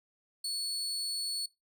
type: tone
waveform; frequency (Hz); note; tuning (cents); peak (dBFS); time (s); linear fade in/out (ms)
30% pulse; 4411; C#8; -9; -30; 0.44-1.46; 5
effects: noise-tail reverb RT60 0.2 s tail -20 dB re dry